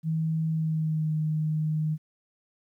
sine tone with pitch glide, 160 to 155.09 Hz, D#3 to D#3, +49 to -5 cents, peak -24 dBFS, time 0.03-1.98 s, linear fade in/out 50 ms, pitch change -54 cents, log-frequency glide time 0.49-1.14 s, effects 11-bit

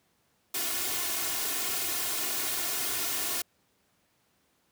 white noise with comb filter, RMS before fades -31 dBFS, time 0.54-3.42 s, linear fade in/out 5 ms, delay 2.8 ms, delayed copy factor +0.7, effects pink hiss -70 dBFS RMS until 4.71 s + high-pass 100 Hz 12 dB/octave

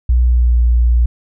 sine tone with pitch glide, 60.9 to 59.47 Hz, B1 to A#1, -24 to +35 cents, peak -8 dBFS, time 0.09-1.06 s, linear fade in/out 5 ms, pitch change -41 cents, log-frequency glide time 0.25-0.57 s, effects none

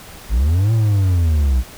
triangle linear two-way sweep, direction up then down, 48.55 to 114.2 to 59.2 Hz, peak -10 dBFS, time 0.29-1.64 s, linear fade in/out 50 ms, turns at 0.73 s, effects pink hiss -38 dBFS RMS until 1.77 s

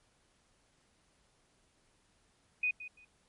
sine tone with echo, 2489 Hz, D#7, in tune, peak -28 dBFS, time 2.63-2.71 s, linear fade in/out 5 ms, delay 170 ms, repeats 2, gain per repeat -14 dB, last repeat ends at 3.05 s, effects pink hiss -71 dBFS RMS until 3.28 s + MP3 48 kbps

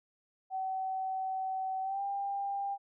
sine tone with pitch glide, 760 to 796.4 Hz, F#5 to G5, +46 to +27 cents, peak -32 dBFS, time 0.5-2.78 s, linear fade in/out 50 ms, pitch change +81 cents, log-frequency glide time 1.82-2.02 s, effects none

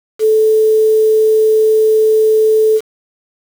sine tone with quantisation, 435.9 Hz, A4, 16 cents flat, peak -7 dBFS, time 0.19-2.81 s, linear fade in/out 50 ms, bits 5, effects none

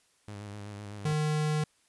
sawtooth tone with vibrato, 102.8 Hz, G#2, 17 cents flat, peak -36 dBFS, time 0.28-1.13 s, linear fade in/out 0 ms, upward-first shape square, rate 7.9 Hz, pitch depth 32 cents each way
square tone, 152.5 Hz, D#3, 34 cents flat, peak -27 dBFS, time 1.05-1.64 s, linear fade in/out 5 ms
effects white hiss -68 dBFS RMS until 1.88 s + resampled to 24000 Hz

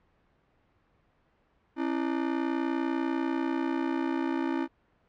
45% pulse ring-modulated tone, 300 Hz, D4, 37 cents sharp, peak -24 dBFS, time 1.76-4.68 s, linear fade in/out 50 ms, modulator 30.1 Hz, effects pink hiss -68 dBFS RMS until 5.08 s + low-pass 2000 Hz 12 dB/octave

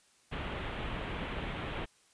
pink low-pass noise, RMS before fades -38 dBFS, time 0.31-1.86 s, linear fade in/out 20 ms, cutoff 3400 Hz, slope 48 dB/octave, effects white hiss -66 dBFS RMS until 2.13 s + resampled to 22050 Hz

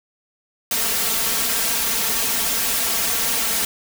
white noise with comb filter, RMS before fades -21 dBFS, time 0.71-3.65 s, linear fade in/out 2 ms, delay 4.4 ms, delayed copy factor +0.95, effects none

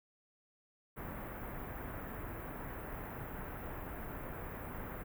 pink band-stop noise, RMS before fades -44 dBFS, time 0.96-5.04 s, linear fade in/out 20 ms, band 1900 to 15000 Hz, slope 24 dB/octave, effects none

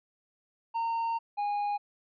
triangle tone pair in turn, 918 / 821.4 Hz, A#5 / G#5, -27 / -19 cents, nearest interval major second, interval 192 cents, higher first, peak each -26 dBFS, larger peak neither, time 0.74-1.19 / 1.37-1.78 s, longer first, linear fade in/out 20 ms, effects resampled to 11025 Hz

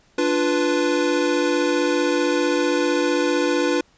square chord, B diminished, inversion first, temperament equal, 293.7 / 349.2 / 493.9 Hz, D4 / F4 / B4, 0 / 0 / 0 cents, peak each -23 dBFS, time 0.18-3.81 s, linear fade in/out 5 ms, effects pink hiss -58 dBFS RMS until 3.97 s + resampled to 16000 Hz

